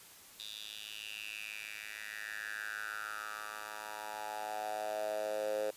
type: tone with high-pass filter sweep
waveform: 10% pulse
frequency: 106.4 Hz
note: G#2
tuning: 42 cents sharp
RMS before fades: -41 dBFS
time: 0.39-5.71 s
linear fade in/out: 10 ms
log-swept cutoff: 3700 to 500 Hz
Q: 6
effects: white hiss -56 dBFS RMS until 5.76 s + resampled to 32000 Hz